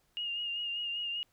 sine tone with vibrato, 2838 Hz, F7, 27 cents sharp, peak -33 dBFS, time 0.17-1.23 s, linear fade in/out 0 ms, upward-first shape triangle, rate 5.1 Hz, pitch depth 41 cents each way, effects pink hiss -72 dBFS RMS until 1.32 s

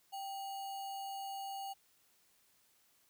sine tone with sample-and-hold, 784 Hz, G5, in tune, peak -40 dBFS, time 0.12-1.74 s, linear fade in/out 20 ms, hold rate 3675 Hz, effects white hiss -71 dBFS RMS until 3.09 s

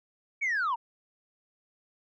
sine linear sweep, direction down, 2300 to 880 Hz, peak -24 dBFS, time 0.41-0.76 s, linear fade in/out 20 ms, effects tanh soft clip ceiling -24 dBFS

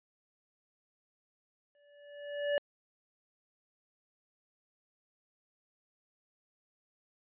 square tone with exponential growth, 579 Hz, D5, 25 cents flat, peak -27 dBFS, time 1.75-2.58 s, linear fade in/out 1 ms, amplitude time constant 180 ms, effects resampled to 8000 Hz

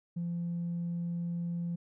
triangle tone with tanh clipping, 171.7 Hz, F3, 29 cents flat, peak -32 dBFS, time 0.16-1.76 s, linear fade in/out 10 ms, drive 5 dB, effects none

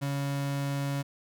35% pulse tone, 140.1 Hz, C#3, 19 cents sharp, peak -27 dBFS, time 0.01-1.03 s, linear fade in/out 20 ms, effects none

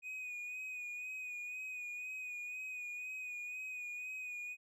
triangle tone with vibrato, 2484 Hz, D#7, 3 cents flat, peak -40 dBFS, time 0.02-4.57 s, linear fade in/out 50 ms, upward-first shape sine, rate 2 Hz, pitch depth 33 cents each way, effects none

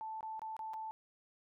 sine tone with dropouts, 879 Hz, A5, 2 cents flat, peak -40 dBFS, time 0.01-0.91 s, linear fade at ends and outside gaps 0 ms, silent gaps 0.208-0.229 / 0.394-0.418 / 0.566-0.592 / 0.735-0.74 s, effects none

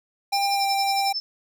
square tone with pitch glide, 797 to 788.3 Hz, G5 to G5, +28 to +9 cents, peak -22 dBFS, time 0.32-1.13 s, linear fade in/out 10 ms, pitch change -19 cents, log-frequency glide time 0.55-0.64 s
sine tone with tremolo, 5274 Hz, E8, in tune, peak -23 dBFS, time 0.33-1.2 s, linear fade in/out 0 ms, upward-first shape sine, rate 11 Hz, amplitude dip 100%
effects none

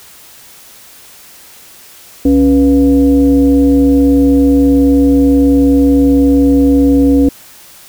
sine tone with frequency modulation, 277.2 Hz, C#4, in tune, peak -5 dBFS, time 2.25-7.29 s, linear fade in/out 5 ms, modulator 211 Hz, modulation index 0.64, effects white hiss -38 dBFS RMS until 7.88 s

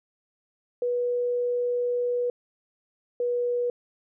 sine tone pair in turn, 487.6 / 485.5 Hz, B4 / B4, -22 / -30 cents, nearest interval unison, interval 8 cents, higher first, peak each -23 dBFS, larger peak neither, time 0.82-2.3 / 3.2-3.7 s, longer first, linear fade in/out 2 ms, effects none

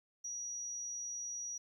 triangle tone, 5790 Hz, F#8, 38 cents flat, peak -36 dBFS, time 0.24-1.58 s, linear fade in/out 10 ms, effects tanh soft clip ceiling -38 dBFS + 13-bit

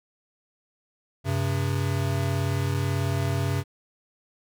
square tone pair together, 96.1 / 134.34 Hz, G2 / C3, -34 / +46 cents, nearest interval tritone, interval 580 cents, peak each -27 dBFS, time 1.24-3.64 s, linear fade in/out 50 ms, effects none

